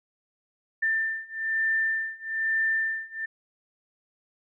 sine beating tone pair, 1786 / 1787.1 Hz, A6 / A6, +25 / +26 cents, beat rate 1.1 Hz, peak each -28 / -27 dBFS, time 0.82-3.26 s, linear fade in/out 10 ms, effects none

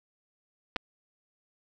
clicks, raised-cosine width 0.3 ms, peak -14 dBFS, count 2, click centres 0.761 / 0.765 s, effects none

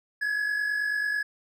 triangle tone pair together, 1645 / 1694.2 Hz, G#6 / G#6, -17 / +34 cents, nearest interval minor second, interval 51 cents, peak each -32 / -24 dBFS, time 0.21-1.23 s, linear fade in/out 10 ms, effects none

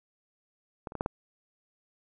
clicks, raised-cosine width 1 ms, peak -22 / -29 / -22 / -14 / -15 dBFS, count 5, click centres 0.872 / 0.921 / 0.953 / 1.009 / 1.061 s, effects none

